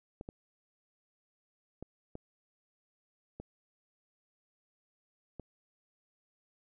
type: clicks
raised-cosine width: 2 ms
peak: -29 dBFS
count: 6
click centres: 0.211 / 0.289 / 1.826 / 2.154 / 3.4 / 5.397 s
effects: none